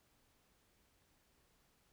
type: silence
effects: pink hiss -74 dBFS RMS until 1.92 s